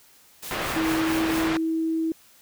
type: noise with tremolo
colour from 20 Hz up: white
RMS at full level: -35 dBFS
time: 0.42-1.49 s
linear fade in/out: 10 ms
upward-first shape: triangle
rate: 4.5 Hz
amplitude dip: 75%
type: low-pass noise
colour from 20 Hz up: white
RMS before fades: -29 dBFS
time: 0.51-1.57 s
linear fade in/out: 0 ms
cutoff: 2000 Hz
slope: 12 dB/octave
type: tone with pitch glide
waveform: sine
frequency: 321.3 to 323.5 Hz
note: E4 to E4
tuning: -44 to -32 cents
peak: -22 dBFS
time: 0.76-2.12 s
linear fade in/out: 2 ms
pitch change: +12 cents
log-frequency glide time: 0.93-1.24 s
effects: white hiss -55 dBFS RMS until 2.41 s